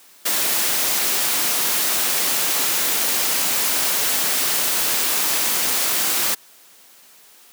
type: noise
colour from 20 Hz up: white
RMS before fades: -20 dBFS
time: 0.25-6.35 s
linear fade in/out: 10 ms
effects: white hiss -49 dBFS RMS until 7.52 s + high-pass 200 Hz 12 dB/octave